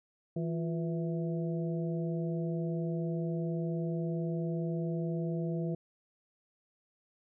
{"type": "harmonic tone with a mistuned harmonic", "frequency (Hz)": 164.81, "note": "E3", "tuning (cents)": 0, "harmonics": [1, 2, 3, 4], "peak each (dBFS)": [-32, -38, -42, -44], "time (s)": [0.36, 5.75], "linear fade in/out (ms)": 5, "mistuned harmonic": 2, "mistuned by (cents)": 88, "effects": []}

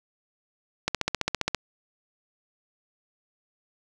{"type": "click train", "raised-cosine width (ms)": 0.2, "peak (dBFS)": -7, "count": 11, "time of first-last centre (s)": [0.88, 1.547], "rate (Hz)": 15, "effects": []}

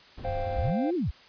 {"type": "noise", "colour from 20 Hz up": "brown", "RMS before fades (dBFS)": -37, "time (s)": [0.17, 0.71], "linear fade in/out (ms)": 10}
{"type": "chord", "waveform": "triangle", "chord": "C suspended fourth", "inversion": "none", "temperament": "just", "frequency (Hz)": [523.3, 697.7, 784.9], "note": ["C5", "F5", "G5"], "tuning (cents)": [0, -2, 2], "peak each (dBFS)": [-30, -33, -35], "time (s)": [0.24, 0.91], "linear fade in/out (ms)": 10}
{"type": "tone", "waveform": "sine", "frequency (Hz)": 92.5, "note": "F#2", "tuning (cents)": 0, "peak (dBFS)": -35, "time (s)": [0.25, 0.72], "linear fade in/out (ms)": 20}
{"type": "linear two-way sweep", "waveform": "sine", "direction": "up then down", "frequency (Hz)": [36.71, 373.7, 36.71], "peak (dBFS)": -25, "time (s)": [0.56, 1.11], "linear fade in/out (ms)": 10, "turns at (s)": 0.95}
{"effects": ["white hiss -53 dBFS RMS until 1.28 s", "resampled to 11025 Hz"]}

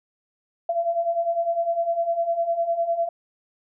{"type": "beating tone pair", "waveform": "sine", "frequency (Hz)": [670, 679.9], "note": ["E5", "F5"], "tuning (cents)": [28, -47], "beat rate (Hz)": 9.9, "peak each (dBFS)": [-27, -22], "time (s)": [0.69, 3.09], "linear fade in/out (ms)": 5, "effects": []}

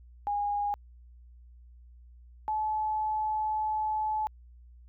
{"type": "tone pair in turn", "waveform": "sine", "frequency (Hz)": [820, 861], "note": ["G#5", "A5"], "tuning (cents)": [-22, -38], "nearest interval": "minor second", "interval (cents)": 84, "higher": "second", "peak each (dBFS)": -27, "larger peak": "neither", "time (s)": [[0.27, 0.74], [2.48, 4.27]], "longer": "second", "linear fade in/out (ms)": 0, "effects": ["added 60 Hz sine -50 dBFS peak until 4.88 s"]}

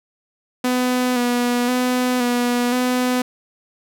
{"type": "tone with vibrato", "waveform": "sawtooth", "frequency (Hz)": 246.9, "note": "B3", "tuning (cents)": 0, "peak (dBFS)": -13, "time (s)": [0.64, 3.22], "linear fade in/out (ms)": 5, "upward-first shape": "square", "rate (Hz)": 0.96, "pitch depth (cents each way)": 26, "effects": []}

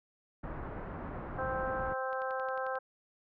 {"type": "low-pass noise", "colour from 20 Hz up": "pink", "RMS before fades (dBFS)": -41, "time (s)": [0.43, 1.94], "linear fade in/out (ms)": 10, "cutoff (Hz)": 1500, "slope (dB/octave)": 24}
{"type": "harmonic tone", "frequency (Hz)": 261.6, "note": "C4", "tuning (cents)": 0, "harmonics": [2, 3, 4, 5, 6], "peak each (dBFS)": [-36, -39, -41, -41, -41], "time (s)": [1.38, 2.79], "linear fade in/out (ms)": 10}
{"type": "click train", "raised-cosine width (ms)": 0.3, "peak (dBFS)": -36, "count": 8, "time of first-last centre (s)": [2.13, 2.755], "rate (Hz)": 11.2}
{"effects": []}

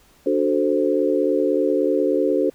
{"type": "chord", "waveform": "sine", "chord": "D dominant seventh", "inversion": "none", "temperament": "equal", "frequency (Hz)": [293.7, 370, 440, 523.3], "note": ["D4", "F#4", "A4", "C5"], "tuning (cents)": [0, 0, 0, 0], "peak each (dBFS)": -22, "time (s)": [0.26, 2.5], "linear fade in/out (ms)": 5, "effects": ["pink hiss -55 dBFS RMS until 2.54 s"]}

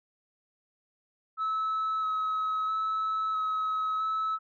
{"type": "tone with vibrato", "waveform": "sine", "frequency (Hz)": 1291, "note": "E6", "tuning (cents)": -37, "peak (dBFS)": -25, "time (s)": [1.37, 4.39], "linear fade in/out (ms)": 50, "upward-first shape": "square", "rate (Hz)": 0.76, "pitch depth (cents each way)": 12, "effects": ["tanh soft clip ceiling -25 dBFS"]}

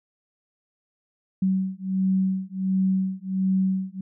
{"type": "beating tone pair", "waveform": "sine", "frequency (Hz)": [188.8, 190.2], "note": ["F#3", "F#3"], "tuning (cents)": [35, 48], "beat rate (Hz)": 1.4, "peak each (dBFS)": -24, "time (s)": [1.42, 4.01], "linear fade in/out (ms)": 5, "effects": []}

